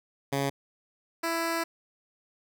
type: tone pair in turn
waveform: 10% pulse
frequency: 138.8 / 331.9 Hz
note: C#3 / E4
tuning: +3 / +12 cents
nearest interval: octave + minor third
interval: 1509 cents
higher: second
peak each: -18 / -19 dBFS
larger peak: first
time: 0.32-0.5 / 1.23-1.64 s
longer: second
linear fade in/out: 10 ms
effects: none